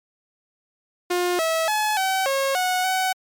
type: tone with pitch steps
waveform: sawtooth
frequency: 355.7 / 649 / 853 / 763 / 544 / 735 / 751 Hz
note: F4 / E5 / G#5 / G5 / C#5 / F#5 / F#5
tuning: +32 / -27 / +46 / -47 / -33 / -12 / +26 cents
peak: -16 dBFS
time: 1.1-3.13 s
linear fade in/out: 10 ms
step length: 290 ms
effects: MP3 96 kbps